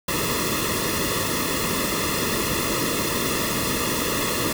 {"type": "noise with comb filter", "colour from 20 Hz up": "pink", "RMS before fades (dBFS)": -24, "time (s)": [0.08, 4.53], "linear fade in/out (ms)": 5, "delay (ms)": 1.3, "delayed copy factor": -1, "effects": []}